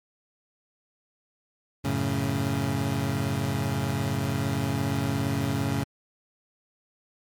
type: chord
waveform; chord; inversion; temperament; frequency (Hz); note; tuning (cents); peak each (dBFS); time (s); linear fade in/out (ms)
25% pulse; F# minor; none; equal; 92.5 / 110 / 138.59; F#2 / A2 / C#3; 0 / 0 / 0; -28 / -26 / -24; 1.84-5.84; 10
effects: MP3 96 kbps